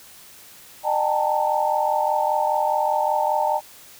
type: tone cluster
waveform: sine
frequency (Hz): 607 / 784 / 868 / 913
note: D#5 / G5 / A5 / A#5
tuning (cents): -43 / 0 / -24 / -36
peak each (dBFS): -24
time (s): 0.83-3.61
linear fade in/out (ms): 50
effects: white hiss -46 dBFS RMS until 3.99 s